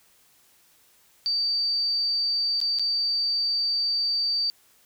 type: tone with dropouts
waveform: sine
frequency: 4626 Hz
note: D8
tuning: 27 cents flat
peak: -22 dBFS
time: 1.26-4.5 s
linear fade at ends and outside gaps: 0 ms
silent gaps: 2.603-2.614 / 2.787-2.795 s
effects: white hiss -60 dBFS RMS until 4.85 s